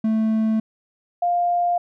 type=tone pair in turn; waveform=triangle / sine; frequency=220 / 701.5 Hz; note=A3 / F5; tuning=0 / +8 cents; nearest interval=octave + minor sixth; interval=2008 cents; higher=second; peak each=-15 / -17 dBFS; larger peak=first; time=0.04-0.6 / 1.22-1.78 s; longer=neither; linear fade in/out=5 ms; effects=none

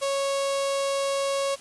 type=tone with notch filter; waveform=sawtooth; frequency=552 Hz; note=C#5; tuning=7 cents flat; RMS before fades=-26 dBFS; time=0.01-1.56 s; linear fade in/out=20 ms; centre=1800 Hz; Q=1.7; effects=white hiss -46 dBFS RMS until 1.6 s + resampled to 24000 Hz

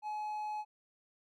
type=tone; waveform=triangle; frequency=848 Hz; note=G#5; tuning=36 cents sharp; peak=-34 dBFS; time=0.02-0.65 s; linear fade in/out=50 ms; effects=none

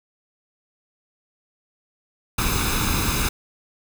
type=noise with comb filter; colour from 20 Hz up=pink; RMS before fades=-22 dBFS; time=2.38-3.29 s; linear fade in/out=5 ms; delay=0.79 ms; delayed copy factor=+0.65; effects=none

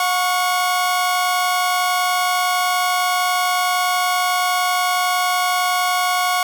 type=tone pair together; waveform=sawtooth; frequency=722.2 / 1108.7 Hz; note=F#5 / C#6; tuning=-42 / 0 cents; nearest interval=perfect fifth; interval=742 cents; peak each=-15 / -16 dBFS; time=0-6.43 s; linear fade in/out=2 ms; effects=none

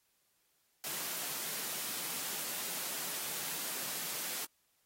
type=high-pass noise; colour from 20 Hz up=white; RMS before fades=-39 dBFS; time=0.84-4.45 s; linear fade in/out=2 ms; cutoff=130 Hz; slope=48 dB/octave; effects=white hiss -75 dBFS RMS until 4.85 s + AAC 48 kbps

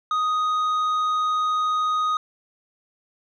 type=tone with tanh clipping; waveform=triangle; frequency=1247 Hz; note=D#6; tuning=3 cents sharp; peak=-21 dBFS; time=0.11-2.17 s; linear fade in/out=2 ms; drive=10 dB; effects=none

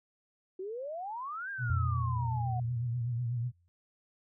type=exponential two-way sweep; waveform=sine; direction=up then down; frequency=362 to 1628 to 719 Hz; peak=-36 dBFS; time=0.59-2.6 s; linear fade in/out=5 ms; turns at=1.5 s
type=tone with vibrato; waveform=sine; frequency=120 Hz; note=B2; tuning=49 cents flat; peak=-30 dBFS; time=1.58-3.52 s; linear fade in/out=50 ms; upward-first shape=triangle; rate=8.1 Hz; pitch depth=85 cents each way
type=tone with exponential decay; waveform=sine; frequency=87 Hz; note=F2; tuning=6 cents flat; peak=-27 dBFS; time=1.7-3.68 s; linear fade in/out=0 ms; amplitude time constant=430 ms
effects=none

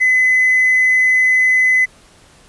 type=tone with hard clipping; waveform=sine; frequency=2022 Hz; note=B6; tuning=40 cents sharp; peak=-10 dBFS; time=0-1.86 s; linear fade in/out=20 ms; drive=1 dB; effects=pink hiss -47 dBFS RMS until 2.48 s + resampled to 24000 Hz

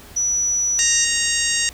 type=tone; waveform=sine; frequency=5900 Hz; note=F#8; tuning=6 cents flat; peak=-17 dBFS; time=0.16-1.05 s; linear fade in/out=10 ms
type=harmonic tone; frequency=933 Hz; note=A#5; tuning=1 cent sharp; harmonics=2 / 3 / 4 / 5 / 6 / 7 / 8 / 9; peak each=-25 / -26 / -28 / -28 / -26 / -24 / -26 / -27 dBFS; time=0.79-1.69 s; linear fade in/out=0 ms
effects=added 60 Hz sine -43 dBFS peak until 1.73 s + pink hiss -43 dBFS RMS until 1.73 s

